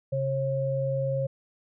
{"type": "tone pair together", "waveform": "sine", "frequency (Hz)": [135.25, 541], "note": ["C#3", "C#5"], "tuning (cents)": [-42, -42], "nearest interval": "2 octaves", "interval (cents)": 2400, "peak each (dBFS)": [-28, -27], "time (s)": [0.12, 1.27], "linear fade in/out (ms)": 10, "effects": []}